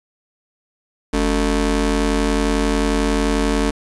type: ring-modulated tone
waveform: 25% pulse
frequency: 164.81 Hz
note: E3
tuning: in tune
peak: -9 dBFS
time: 1.13-3.71 s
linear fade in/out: 10 ms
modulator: 118 Hz
effects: resampled to 24000 Hz